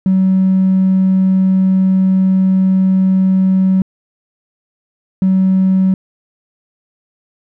triangle tone pair in turn, 188.9 / 188.9 Hz, F#3 / F#3, +36 / +36 cents, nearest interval unison, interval 0 cents, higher neither, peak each -5 dBFS, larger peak neither, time 0.06-3.82 / 5.22-5.94 s, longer first, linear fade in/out 2 ms, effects tanh soft clip ceiling -5 dBFS

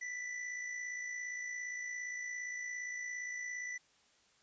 square tone with amplitude modulation, 1980 Hz, B6, 4 cents sharp, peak -38 dBFS, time 0.01-3.78 s, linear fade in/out 10 ms, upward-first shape sine, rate 57.4 Hz, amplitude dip 45%, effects white hiss -69 dBFS RMS until 4.42 s + resampled to 16000 Hz

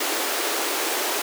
pink high-pass noise, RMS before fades -25 dBFS, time 0-1.22 s, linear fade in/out 5 ms, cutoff 300 Hz, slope 48 dB/octave, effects none

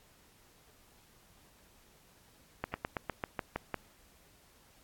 slowing click train, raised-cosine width 0.5 ms, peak -18 dBFS, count 9, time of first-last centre 2.64-3.743 s, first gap 100 ms, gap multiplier 1.09, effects pink hiss -63 dBFS RMS until 4.83 s + AAC 64 kbps

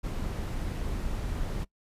brown noise, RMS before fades -32 dBFS, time 0.03-1.65 s, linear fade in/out 20 ms, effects noise-tail reverb RT60 0.1 s tail -22 dB re dry + resampled to 32000 Hz

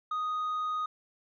triangle tone with tanh clipping, 1244.5 Hz, D#6, in tune, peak -30 dBFS, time 0.11-0.86 s, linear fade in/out 5 ms, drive 7 dB, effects none

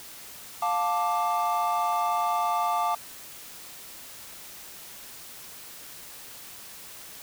triangle chord, D minor, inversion first, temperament just, 704.8 / 881 / 1174.7 Hz, F5 / A5 / D6, +16 / +2 / 0 cents, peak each -26 dBFS, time 0.62-2.95 s, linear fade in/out 5 ms, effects white hiss -44 dBFS RMS until 7.22 s

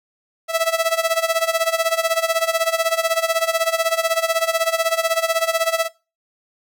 sawtooth tone with tremolo, 657 Hz, E5, 6 cents flat, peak -10 dBFS, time 0.48-5.89 s, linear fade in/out 50 ms, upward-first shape sine, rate 16 Hz, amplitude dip 80%, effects noise-tail reverb RT60 0.3 s tail -22 dB re dry

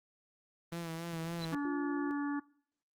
sawtooth tone with vibrato, 166.5 Hz, E3, 18 cents sharp, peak -33 dBFS, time 0.72-1.55 s, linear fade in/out 5 ms, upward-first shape sine, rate 3.6 Hz, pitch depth 40 cents each way
sine tone with exponential growth, 4001 Hz, B7, 22 cents sharp, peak -37 dBFS, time 1.36-1.45 s, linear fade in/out 5 ms, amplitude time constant 18 ms
harmonic tone, 287.3 Hz, D4, 38 cents flat, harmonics 1 / 3 / 4 / 5 / 6, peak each -33 / -46 / -44 / -48 / -46 dBFS, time 1.52-2.4 s, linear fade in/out 10 ms
sine tone, 349.2 Hz, F4, in tune, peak -39 dBFS, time 1.65-2.11 s, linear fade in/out 0 ms
effects noise-tail reverb RT60 0.6 s tail -23 dB re dry + Opus 24 kbps

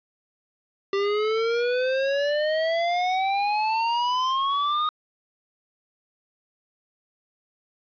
square exponential sweep, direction up, 392 to 1244.5 Hz, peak -22 dBFS, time 0.93-4.89 s, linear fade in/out 2 ms, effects resampled to 11025 Hz + 8-bit

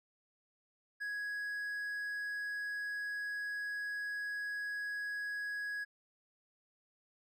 triangle tone, 1665 Hz, G#6, 4 cents sharp, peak -35 dBFS, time 1-5.85 s, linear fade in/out 20 ms, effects none

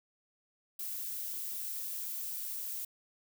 violet noise, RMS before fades -39 dBFS, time 0.79-2.85 s, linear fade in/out 5 ms, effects none

